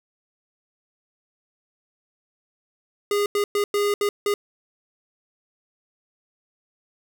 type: tone bursts at uneven times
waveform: square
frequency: 409.2 Hz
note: G#4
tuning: 26 cents flat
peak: -20 dBFS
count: 6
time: 3.11-3.26 / 3.35-3.44 / 3.55-3.64 / 3.74-3.94 / 4.01-4.09 / 4.26-4.34 s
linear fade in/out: 2 ms
effects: none